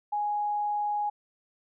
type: tone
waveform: sine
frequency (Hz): 830.6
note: G#5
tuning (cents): 0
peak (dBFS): -26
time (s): 0.12-1.1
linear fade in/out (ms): 10
effects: none